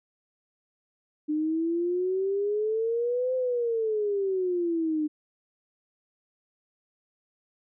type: exponential two-way sweep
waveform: sine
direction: up then down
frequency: 300 to 517 to 300 Hz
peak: -24 dBFS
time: 1.28-5.08 s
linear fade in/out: 20 ms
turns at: 3.35 s
effects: none